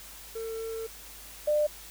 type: tone pair in turn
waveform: triangle / sine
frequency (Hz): 449.4 / 598.3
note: A4 / D5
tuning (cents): +37 / +32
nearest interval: perfect fourth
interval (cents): 495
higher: second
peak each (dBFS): -31 / -22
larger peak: second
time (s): 0.35-0.87 / 1.47-1.67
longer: first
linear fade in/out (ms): 10
effects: added 50 Hz sine -53 dBFS peak until 1.9 s + white hiss -47 dBFS RMS until 1.9 s